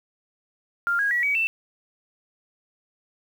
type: tone with pitch steps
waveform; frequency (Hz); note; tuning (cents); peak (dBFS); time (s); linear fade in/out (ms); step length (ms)
sine; 1396.9 / 1642.1 / 1930.4 / 2269 / 2668; F6 / G#6 / B6 / C#7 / E7; 0 / -20 / -40 / +40 / +20; -20; 0.87-1.47; 0; 120
effects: 8-bit